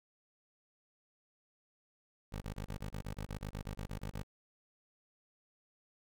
15% pulse tone bursts, 51.6 Hz, G#1, 10 cents flat, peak -33 dBFS, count 16, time 2.32-4.233 s, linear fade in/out 10 ms, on 98 ms, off 23 ms, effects none

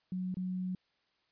sine tone with dropouts, 184 Hz, F#3, 9 cents flat, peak -33 dBFS, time 0.12-0.75 s, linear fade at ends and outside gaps 2 ms, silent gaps 0.343-0.369 s, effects white hiss -75 dBFS RMS until 1.31 s + resampled to 11025 Hz

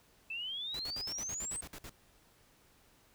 sine exponential sweep, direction up, 2607 to 8520 Hz, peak -37 dBFS, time 0.3-1.61 s, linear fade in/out 5 ms
pink noise bursts, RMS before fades -47 dBFS, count 11, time 0.74-1.895 s, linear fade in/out 2 ms, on 55 ms, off 55 ms
effects pink hiss -66 dBFS RMS until 3.14 s

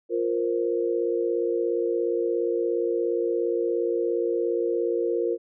sine chord, F suspended fourth, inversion none, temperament equal, 349.2 / 466.2 / 523.3 Hz, F4 / Bb4 / C5, 0 / 0 / 0 cents, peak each -26 / -25 / -31 dBFS, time 0.09-5.38 s, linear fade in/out 50 ms, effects none

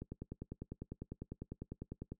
click train, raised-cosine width 3 ms, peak -30 dBFS, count 22, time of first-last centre 0.02-2.12 s, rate 10 Hz, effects noise-tail reverb RT60 0.1 s tail -18 dB re dry

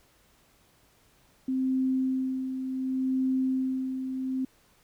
sine tone with tremolo, 261.1 Hz, C4, 3 cents flat, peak -23 dBFS, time 1.48-4.45 s, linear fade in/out 5 ms, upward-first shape sine, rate 0.68 Hz, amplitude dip 55%, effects pink hiss -63 dBFS RMS until 4.83 s

